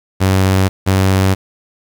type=tone pair in turn; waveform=sawtooth; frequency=95.1 / 95.43 Hz; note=F#2 / G2; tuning=+48 / -46 cents; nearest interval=unison; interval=6 cents; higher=second; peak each=-6 dBFS; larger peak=neither; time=0.2-0.69 / 0.86-1.35 s; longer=neither; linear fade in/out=20 ms; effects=7-bit